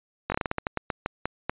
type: slowing click train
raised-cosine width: 0.5 ms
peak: -11 dBFS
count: 14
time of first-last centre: 0.3-1.496 s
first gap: 20 ms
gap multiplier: 1.23
effects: resampled to 8000 Hz